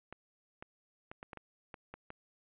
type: clicks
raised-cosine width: 0.5 ms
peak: -30 dBFS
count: 9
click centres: 0.126 / 0.625 / 1.115 / 1.229 / 1.332 / 1.373 / 1.742 / 1.94 / 2.104 s
effects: resampled to 8000 Hz